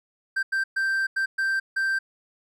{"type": "tone bursts at uneven times", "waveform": "triangle", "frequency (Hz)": 1568, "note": "G6", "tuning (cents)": 0, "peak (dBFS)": -20, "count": 6, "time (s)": [[0.36, 0.43], [0.52, 0.64], [0.76, 1.07], [1.16, 1.26], [1.38, 1.6], [1.76, 1.99]], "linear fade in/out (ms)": 10, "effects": []}